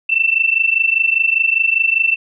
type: tone pair together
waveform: sine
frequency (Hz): 2663 / 2688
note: E7 / E7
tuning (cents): +17 / +33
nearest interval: unison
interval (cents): 16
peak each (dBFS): -15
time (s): 0.09-2.16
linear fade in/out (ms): 10
effects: none